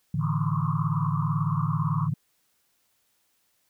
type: chord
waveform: sine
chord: A suspended fourth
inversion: none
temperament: equal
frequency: 110 / 146.83 / 164.81 Hz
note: A2 / D3 / E3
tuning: 0 / 0 / 0 cents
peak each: -30 / -26 / -28 dBFS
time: 0.14-2.14 s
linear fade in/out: 5 ms
type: band-pass noise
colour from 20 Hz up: white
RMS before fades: -35 dBFS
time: 0.19-2.09 s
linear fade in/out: 50 ms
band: 1000 to 1200 Hz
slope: 96 dB/octave
effects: white hiss -70 dBFS RMS until 3.69 s